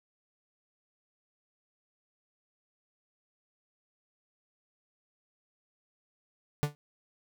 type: tone with exponential decay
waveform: 45% pulse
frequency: 146.83 Hz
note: D3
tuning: in tune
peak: -21 dBFS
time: 6.63-6.75 s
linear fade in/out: 0 ms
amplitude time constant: 25 ms
effects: none